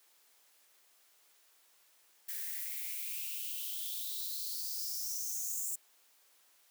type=noise with high-pass filter sweep; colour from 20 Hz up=violet; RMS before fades=-39 dBFS; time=2.28-5.76 s; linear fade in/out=10 ms; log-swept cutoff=1700 to 7500 Hz; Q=6.4; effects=white hiss -67 dBFS RMS until 6.7 s + high-pass 400 Hz 12 dB/octave